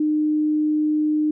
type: tone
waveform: sine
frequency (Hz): 304.4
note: D#4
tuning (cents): -38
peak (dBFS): -17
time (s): 0-1.31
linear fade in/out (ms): 5
effects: none